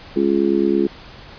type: harmonic tone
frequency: 69.3 Hz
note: C#2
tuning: in tune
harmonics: 3 / 4 / 5 / 6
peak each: -21 / -21 / -17 / -22 dBFS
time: 0.16-0.87 s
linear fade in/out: 5 ms
effects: pink hiss -40 dBFS RMS until 1.38 s + resampled to 11025 Hz